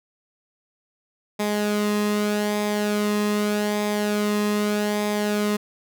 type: tone with flanger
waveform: sawtooth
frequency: 208.4 Hz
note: G#3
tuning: 6 cents sharp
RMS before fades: -23 dBFS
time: 1.39-5.57 s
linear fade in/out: 10 ms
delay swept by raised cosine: 0.69 to 1.35 ms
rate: 0.82 Hz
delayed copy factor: -0.5
effects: none